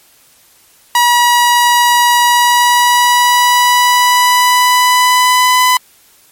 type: tone with pitch glide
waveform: sawtooth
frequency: 964 to 1003.8 Hz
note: B5 to B5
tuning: -42 to +28 cents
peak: -3 dBFS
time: 0.95-5.77 s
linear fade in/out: 2 ms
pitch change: +70 cents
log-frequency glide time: 2.23-5.62 s
effects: white hiss -47 dBFS RMS until 6.31 s + MP3 64 kbps